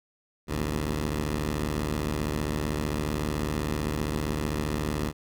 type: tone pair together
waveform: 10% pulse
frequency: 55.01 / 75.6 Hz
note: A1 / D#2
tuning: 0 / -49 cents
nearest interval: tritone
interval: 551 cents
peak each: -25 / -20 dBFS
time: 0.47-5.13 s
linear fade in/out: 50 ms
effects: none